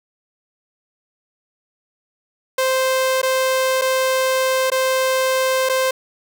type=tone with dropouts; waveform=sawtooth; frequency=522 Hz; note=C5; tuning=4 cents flat; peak=-12 dBFS; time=2.58-5.91 s; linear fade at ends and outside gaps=5 ms; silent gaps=3.217-3.229 / 3.814-3.818 / 4.702-4.717 / 5.69-5.695 s; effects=none